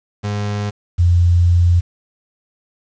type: tone pair in turn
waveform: 35% pulse / sine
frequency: 103.1 / 87.05 Hz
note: G#2 / F2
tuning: -12 / -5 cents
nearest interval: minor third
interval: 293 cents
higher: first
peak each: -17 / -9 dBFS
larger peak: second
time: 0.23-0.71 / 0.98-1.81 s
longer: second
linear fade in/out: 20 ms
effects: resampled to 16000 Hz + 7-bit